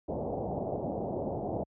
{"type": "low-pass noise", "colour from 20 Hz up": "white", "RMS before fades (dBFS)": -34, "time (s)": [0.08, 1.64], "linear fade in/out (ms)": 10, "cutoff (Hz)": 760, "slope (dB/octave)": 48, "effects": ["high-pass 60 Hz 12 dB/octave"]}